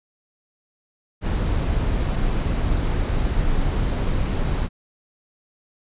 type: noise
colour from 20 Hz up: brown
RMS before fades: -21 dBFS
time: 1.21-4.69 s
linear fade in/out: 50 ms
effects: resampled to 8000 Hz